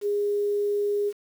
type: tone with quantisation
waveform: sine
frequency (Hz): 410.1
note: G#4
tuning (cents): -22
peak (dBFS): -22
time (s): 0.01-1.13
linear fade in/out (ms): 50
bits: 8
effects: none

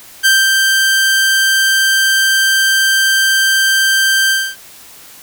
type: tone with ADSR envelope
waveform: sawtooth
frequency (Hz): 1569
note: G6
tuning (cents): +1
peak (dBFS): -3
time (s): 0.23-4.56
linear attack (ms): 27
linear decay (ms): 210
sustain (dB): -3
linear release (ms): 260
effects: white hiss -38 dBFS RMS until 5.22 s

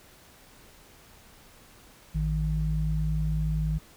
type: tone pair together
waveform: sine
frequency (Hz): 55 / 155.56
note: A1 / D#3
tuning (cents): 0 / 0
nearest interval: octave + tritone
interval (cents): 1800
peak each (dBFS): -27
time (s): 2.14-3.79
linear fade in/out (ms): 20
effects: pink hiss -54 dBFS RMS until 3.96 s

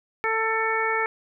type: harmonic tone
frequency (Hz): 444.9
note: A4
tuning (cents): +19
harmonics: 1 / 2 / 3 / 4 / 5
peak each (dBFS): -28 / -28 / -28 / -28 / -28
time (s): 0.24-1.06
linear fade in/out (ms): 0
effects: none

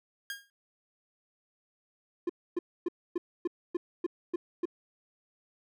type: tone with exponential decay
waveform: sawtooth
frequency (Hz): 1622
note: G#6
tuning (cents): -41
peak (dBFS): -29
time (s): 0.3-0.5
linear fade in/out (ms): 1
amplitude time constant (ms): 42
type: tone bursts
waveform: triangle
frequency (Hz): 349.2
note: F4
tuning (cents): 0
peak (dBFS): -25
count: 9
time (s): 2.27-4.655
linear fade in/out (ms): 5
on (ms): 25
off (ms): 270
effects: none

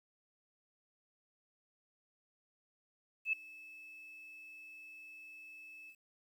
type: tone with ADSR envelope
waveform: sine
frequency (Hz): 2612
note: E7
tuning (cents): -17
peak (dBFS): -28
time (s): 3.25-5.96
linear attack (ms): 79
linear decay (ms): 6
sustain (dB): -22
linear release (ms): 73
effects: 11-bit

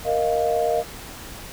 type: chord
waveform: sine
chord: Bb suspended fourth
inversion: none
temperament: equal with one note detuned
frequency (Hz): 467.5 / 622.3 / 698.5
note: Bb4 / Eb5 / F5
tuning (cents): +5 / 0 / 0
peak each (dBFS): -23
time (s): 0.04-0.84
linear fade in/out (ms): 50
effects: pink hiss -38 dBFS RMS until 1.52 s

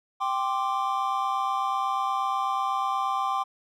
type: chord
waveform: triangle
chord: G suspended fourth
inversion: none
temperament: equal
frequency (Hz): 784 / 1046.5 / 1174.7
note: G5 / C6 / D6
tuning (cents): 0 / 0 / 0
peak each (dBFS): -27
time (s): 0.2-3.44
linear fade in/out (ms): 20
effects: none

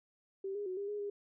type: tone with pitch steps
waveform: sine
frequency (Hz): 388.4 / 410.3 / 370 / 401.8 / 414.9 / 406.8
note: G4 / G#4 / F#4 / G4 / G#4 / G#4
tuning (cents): -16 / -21 / 0 / +43 / -2 / -36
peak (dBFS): -36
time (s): 0.44-1.1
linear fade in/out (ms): 5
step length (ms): 110
effects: none

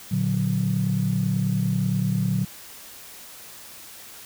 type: chord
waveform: sine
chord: Bb augmented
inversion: none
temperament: equal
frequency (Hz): 116.54 / 146.83 / 185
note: Bb2 / D3 / F#3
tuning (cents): 0 / 0 / 0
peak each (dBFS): -25 / -25 / -23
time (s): 0.11-2.45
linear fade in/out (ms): 10
effects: tanh soft clip ceiling -12 dBFS + white hiss -43 dBFS RMS until 4.25 s

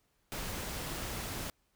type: noise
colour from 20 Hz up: pink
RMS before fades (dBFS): -39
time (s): 0.32-1.5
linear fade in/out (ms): 0
effects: pink hiss -75 dBFS RMS until 1.75 s

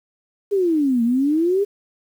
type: exponential two-way sweep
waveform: sine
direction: down then up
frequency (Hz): 415.3 to 227.5 to 415.3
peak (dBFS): -15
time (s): 0.51-1.65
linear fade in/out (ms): 20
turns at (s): 1.03
effects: 8-bit

